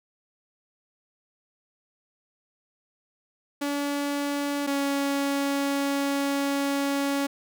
sawtooth tone pair in turn, 285.7 / 279.7 Hz, D4 / C#4, -48 / +16 cents, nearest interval unison, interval 36 cents, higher first, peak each -22 / -20 dBFS, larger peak second, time 3.61-4.67 / 4.67-7.27 s, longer second, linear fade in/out 10 ms, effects none

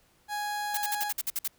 30% pulse tone, 830.6 Hz, G#5, in tune, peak -28 dBFS, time 0.28-1.13 s, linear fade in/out 50 ms
blue noise bursts, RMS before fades -30 dBFS, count 9, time 0.74-1.478 s, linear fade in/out 5 ms, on 34 ms, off 54 ms
effects pink hiss -65 dBFS RMS until 1.58 s

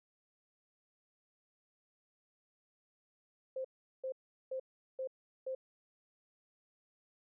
sine tone bursts, 523.3 Hz, C5, in tune, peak -36 dBFS, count 5, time 3.56-5.55 s, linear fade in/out 5 ms, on 86 ms, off 390 ms, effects none

